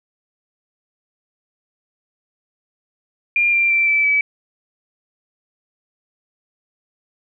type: tone with pitch steps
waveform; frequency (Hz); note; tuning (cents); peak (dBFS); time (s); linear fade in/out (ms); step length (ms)
sine; 2400 / 2372 / 2345 / 2318 / 2292; D7 / D7 / D7 / D7 / D7; +37 / +17 / -3 / -23 / -43; -13; 3.36-4.21; 2; 170
effects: none